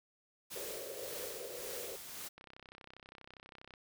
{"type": "noise with tremolo", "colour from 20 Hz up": "white", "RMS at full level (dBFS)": -44, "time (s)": [0.5, 2.29], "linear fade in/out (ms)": 20, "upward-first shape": "sine", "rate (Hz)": 1.8, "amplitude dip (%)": 45}
{"type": "band-pass noise", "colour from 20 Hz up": "white", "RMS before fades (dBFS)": -47, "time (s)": [0.55, 1.96], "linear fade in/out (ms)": 5, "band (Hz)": [400, 560], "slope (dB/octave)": 48}
{"type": "click train", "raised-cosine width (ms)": 0.3, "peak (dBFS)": -36, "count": 45, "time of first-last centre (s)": [2.38, 3.738], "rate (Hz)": 32.4}
{"effects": []}